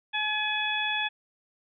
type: harmonic tone with a mistuned harmonic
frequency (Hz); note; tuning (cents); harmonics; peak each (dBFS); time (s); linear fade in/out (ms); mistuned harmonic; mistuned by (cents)
851; G#5; +42; 1 / 2 / 3 / 4; -33 / -31 / -31 / -31; 0.13-1.09; 20; 3; -18
effects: none